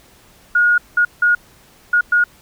sine tone bursts at uneven times, 1439 Hz, F#6, 49 cents flat, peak -10 dBFS, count 5, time 0.55-0.78 / 0.97-1.05 / 1.22-1.35 / 1.93-2.01 / 2.12-2.24 s, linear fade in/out 5 ms, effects pink hiss -49 dBFS RMS until 2.41 s

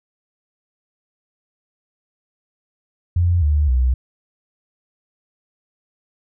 sine tone with pitch steps, 87.31 / 74.27 / 63.18 Hz, F2 / D2 / B1, 0 / +20 / +40 cents, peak -13 dBFS, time 3.16-3.94 s, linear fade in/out 5 ms, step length 260 ms, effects none

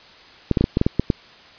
clicks, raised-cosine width 3 ms, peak -3 dBFS, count 9, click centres 0.513 / 0.572 / 0.61 / 0.641 / 0.771 / 0.814 / 0.865 / 0.996 / 1.102 s, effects white hiss -46 dBFS RMS until 1.58 s + resampled to 11025 Hz

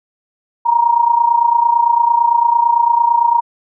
sine tone with amplitude modulation, 941 Hz, A#5, 16 cents sharp, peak -6 dBFS, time 0.65-3.41 s, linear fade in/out 20 ms, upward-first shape sine, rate 28.9 Hz, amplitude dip 75%, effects none

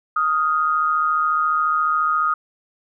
sine tone pair together, 1244.5 / 1398.8 Hz, D#6 / F6, 0 / +2 cents, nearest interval major second, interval 202 cents, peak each -17 / -24 dBFS, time 0.16-2.34 s, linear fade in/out 5 ms, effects none

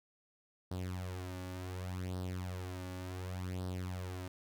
sawtooth tone with flanger, 91.6 Hz, F#2, 17 cents flat, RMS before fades -41 dBFS, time 0.71-4.28 s, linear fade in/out 5 ms, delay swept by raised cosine 0.21 to 3.51 ms, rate 0.68 Hz, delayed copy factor +0.7, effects none

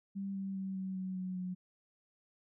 sine tone with pitch steps, 196.4 / 194.03 / 191.69 / 189.38 / 187.1 / 184.84 / 182.61 Hz, G3 / G3 / G3 / F#3 / F#3 / F#3 / F#3, +4 / -17 / -38 / +41 / +20 / -1 / -22 cents, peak -36 dBFS, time 0.15-1.55 s, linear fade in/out 20 ms, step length 200 ms, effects none

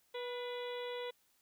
harmonic tone with a mistuned harmonic, 488.3 Hz, B4, 20 cents flat, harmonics 1 / 2 / 3 / 4 / 5 / 6 / 7 / 8, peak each -40 / -48 / -55 / -51 / -56 / -57 / -50 / -55 dBFS, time 0.14-1.11 s, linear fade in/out 10 ms, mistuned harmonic 4, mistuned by +48 cents, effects white hiss -73 dBFS RMS until 1.41 s

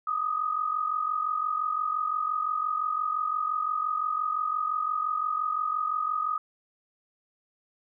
sine tone pair together, 1210 / 1255.8 Hz, D#6 / D#6, -49 / +16 cents, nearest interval minor second, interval 65 cents, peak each -31 / -27 dBFS, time 0.07-6.38 s, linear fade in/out 5 ms, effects none

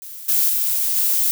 violet noise with level steps, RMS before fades -35 / -17 / -20 / -18 dBFS, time 0.02-1.31 s, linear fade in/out 0 ms, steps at 0.28 / 0.49 / 0.96 s, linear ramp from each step 10 ms, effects none

